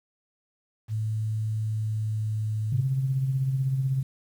sine tone with pitch glide, 109 to 108.12 Hz, A2 to A2, -16 to -30 cents, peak -25 dBFS, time 0.88-2.85 s, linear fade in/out 50 ms, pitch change -14 cents, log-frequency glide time 1.56-2.35 s
sine tone with tremolo, 133.2 Hz, C3, 31 cents sharp, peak -20 dBFS, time 2.72-4.03 s, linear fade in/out 5 ms, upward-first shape triangle, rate 16 Hz, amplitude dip 55%
effects tanh soft clip ceiling -12 dBFS + 9-bit

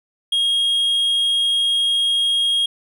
triangle tone, 3263 Hz, G#7, 31 cents flat, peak -14 dBFS, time 0.32-2.66 s, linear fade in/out 5 ms, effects none

